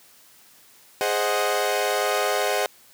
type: chord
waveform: sawtooth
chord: Ab dominant seventh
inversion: none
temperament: equal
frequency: 415.3 / 523.3 / 622.3 / 740 Hz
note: Ab4 / C5 / Eb5 / Gb5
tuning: 0 / 0 / 0 / 0 cents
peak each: -23 dBFS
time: 1.01-2.66 s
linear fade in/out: 0 ms
effects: white hiss -53 dBFS RMS until 2.93 s + high-pass 100 Hz 12 dB/octave